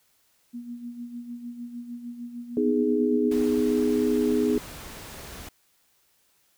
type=tone with tremolo; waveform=sine; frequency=239.7 Hz; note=A#3; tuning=48 cents sharp; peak=-32 dBFS; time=0.53-3.36 s; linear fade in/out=20 ms; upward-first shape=sine; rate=6.6 Hz; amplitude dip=60%
type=chord; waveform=sine; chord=G# minor; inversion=first; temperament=equal with one note detuned; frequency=248.4 / 311.1 / 415.3 Hz; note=B3 / D#4 / G#4; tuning=+10 / 0 / 0 cents; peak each=-24 / -26 / -24 dBFS; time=2.57-4.58 s; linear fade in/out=2 ms
type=noise; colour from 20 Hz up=pink; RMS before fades=-41 dBFS; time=3.31-5.49 s; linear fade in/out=5 ms
effects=white hiss -66 dBFS RMS until 6.57 s